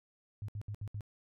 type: tone bursts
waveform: sine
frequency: 103.83 Hz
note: G#2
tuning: in tune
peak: -37 dBFS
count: 5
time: 0.42-1.008 s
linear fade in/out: 0 ms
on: 64 ms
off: 67 ms
effects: none